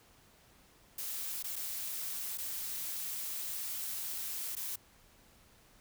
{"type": "noise with dropouts", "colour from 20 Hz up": "blue", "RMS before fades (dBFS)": -39, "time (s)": [0.98, 4.76], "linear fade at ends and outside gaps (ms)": 5, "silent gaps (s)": [[1.427, 1.441], [1.558, 1.562], [2.375, 2.382], [4.553, 4.565]], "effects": ["pink hiss -63 dBFS RMS until 5.8 s"]}